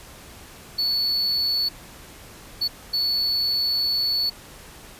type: tone bursts at uneven times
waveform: triangle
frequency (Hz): 4435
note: C#8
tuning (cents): 0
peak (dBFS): -19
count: 3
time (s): 0.78-1.69 / 2.61-2.68 / 2.93-4.3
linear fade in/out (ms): 10
effects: pink hiss -44 dBFS RMS until 4.99 s + resampled to 32000 Hz